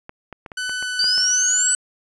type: clicks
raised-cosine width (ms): 0.5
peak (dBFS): -20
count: 8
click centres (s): 0.094 / 0.327 / 0.462 / 0.518 / 0.695 / 0.826 / 1.043 / 1.179
type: tone with pitch glide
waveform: sawtooth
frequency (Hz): 1500 to 1489.6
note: F#6 to F#6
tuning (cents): +23 to +11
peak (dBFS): -20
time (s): 0.57-1.75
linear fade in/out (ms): 5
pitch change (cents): -12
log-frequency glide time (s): 0.72-1.22
type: exponential sweep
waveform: sine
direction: up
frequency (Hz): 4573 to 8100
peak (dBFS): -16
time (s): 0.99-1.75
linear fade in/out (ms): 2
effects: resampled to 24000 Hz